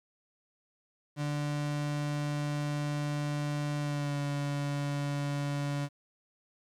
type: tone with pitch glide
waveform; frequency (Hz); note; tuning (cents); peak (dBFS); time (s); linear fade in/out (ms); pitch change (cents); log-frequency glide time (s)
35% pulse; 146.83 to 143.23; D3 to D3; 0 to -43; -29; 1.16-5.89; 50; -43; 3.8-4.18
effects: low-pass 9000 Hz 12 dB/octave + 10-bit